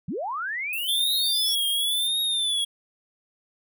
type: linear sweep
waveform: sine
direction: up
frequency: 129.8 to 5600 Hz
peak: -27 dBFS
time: 0.08-1.55 s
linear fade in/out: 5 ms
type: high-pass noise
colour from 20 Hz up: white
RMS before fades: -35 dBFS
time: 0.73-2.07 s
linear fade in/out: 2 ms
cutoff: 9500 Hz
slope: 48 dB/octave
type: tone with vibrato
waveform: square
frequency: 3484 Hz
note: A7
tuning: 18 cents flat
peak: -23 dBFS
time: 0.88-2.65 s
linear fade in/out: 10 ms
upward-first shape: triangle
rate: 0.94 Hz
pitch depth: 140 cents each way
effects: none